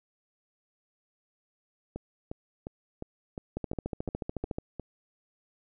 two click trains, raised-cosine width 2 ms, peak -19 / -23 dBFS, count 15 / 9, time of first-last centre 3.57-4.584 / 1.96-4.797 s, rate 13.8 / 2.82 Hz, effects none

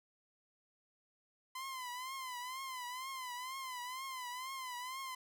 sawtooth tone with vibrato, 1024 Hz, C6, 38 cents flat, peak -38 dBFS, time 1.55-5.15 s, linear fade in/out 5 ms, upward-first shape triangle, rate 2.1 Hz, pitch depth 100 cents each way, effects none

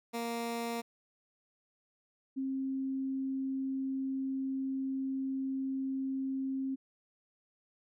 15% pulse / sine tone pair in turn, 233.4 / 267 Hz, A#3 / C4, +2 / +35 cents, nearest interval major second, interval 233 cents, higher second, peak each -28 / -32 dBFS, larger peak first, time 0.13-0.82 / 2.36-6.76 s, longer second, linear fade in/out 20 ms, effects none

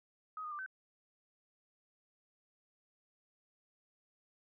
sine tone with pitch steps, 1261 / 1227 / 1185 / 1532 Hz, D#6 / D#6 / D6 / G6, +23 / -25 / +15 / -40 cents, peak -40 dBFS, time 0.37-0.662 s, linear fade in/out 2 ms, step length 73 ms, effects none

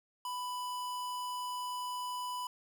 square tone, 993 Hz, B5, 9 cents sharp, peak -37 dBFS, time 0.25-2.47 s, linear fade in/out 2 ms, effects 11-bit

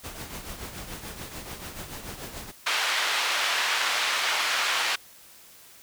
pink noise with tremolo, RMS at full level -36 dBFS, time 0.03-2.52 s, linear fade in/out 20 ms, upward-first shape triangle, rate 6.9 Hz, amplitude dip 65%
white band-pass noise, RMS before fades -26 dBFS, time 2.66-4.96 s, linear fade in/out 10 ms, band 860 to 3200 Hz, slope 12 dB/octave
effects white hiss -51 dBFS RMS until 5.82 s

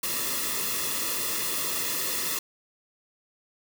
white noise with comb filter, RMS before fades -29 dBFS, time 0.03-2.39 s, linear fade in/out 5 ms, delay 1.3 ms, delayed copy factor -0.75, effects none

